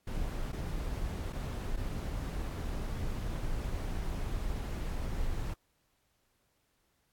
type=noise with dropouts; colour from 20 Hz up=brown; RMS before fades=-35 dBFS; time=0.07-5.54 s; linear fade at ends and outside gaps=5 ms; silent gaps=0.52-0.529 / 1.325-1.33 / 1.763-1.772 s; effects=pink hiss -75 dBFS RMS until 7.12 s + AAC 64 kbps